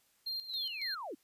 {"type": "tone with tremolo", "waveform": "triangle", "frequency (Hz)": 4192, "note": "C8", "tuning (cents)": 2, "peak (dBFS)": -34, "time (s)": [0.26, 0.95], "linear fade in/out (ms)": 10, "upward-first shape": "square", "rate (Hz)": 3.6, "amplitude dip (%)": 70}
{"type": "linear sweep", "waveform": "sine", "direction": "down", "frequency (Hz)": [4207, 236.2], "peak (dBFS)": -39, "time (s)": [0.48, 1.15], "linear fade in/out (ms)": 10}
{"effects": ["white hiss -71 dBFS RMS until 1.23 s", "resampled to 32000 Hz"]}